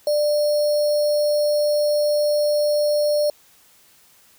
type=tone with sample-and-hold; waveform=sine; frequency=593 Hz; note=D5; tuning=17 cents sharp; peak=-16 dBFS; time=0.07-3.3 s; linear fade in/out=2 ms; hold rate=4900 Hz; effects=white hiss -54 dBFS RMS until 4.38 s